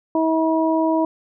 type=harmonic tone; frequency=321.4 Hz; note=E4; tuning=44 cents flat; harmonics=1 / 2 / 3; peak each=-18 / -21 / -23 dBFS; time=0.15-1.05 s; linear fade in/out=2 ms; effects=none